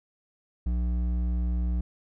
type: tone with hard clipping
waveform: triangle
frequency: 60.2 Hz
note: B1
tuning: 44 cents flat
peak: -26 dBFS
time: 0.66-1.81 s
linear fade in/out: 5 ms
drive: 12 dB
effects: none